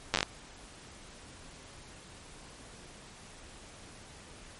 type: slowing click train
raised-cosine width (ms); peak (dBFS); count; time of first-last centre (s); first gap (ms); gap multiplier
0.2; -9; 7; 0.14-0.229; 9; 1.2
effects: pink hiss -51 dBFS RMS until 4.59 s + MP3 48 kbps